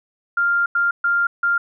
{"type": "tone bursts at uneven times", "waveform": "sine", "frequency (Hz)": 1396.9, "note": "F6", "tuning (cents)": 0, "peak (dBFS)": -15, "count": 4, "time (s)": [[0.37, 0.66], [0.75, 0.91], [1.04, 1.27], [1.43, 1.58]], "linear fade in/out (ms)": 5, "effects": []}